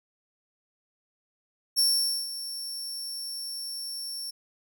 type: tone with ADSR envelope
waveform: sawtooth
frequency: 5450 Hz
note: F8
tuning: 43 cents flat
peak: -17 dBFS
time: 1.76-4.31 s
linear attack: 29 ms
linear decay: 480 ms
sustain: -14 dB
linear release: 11 ms
effects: none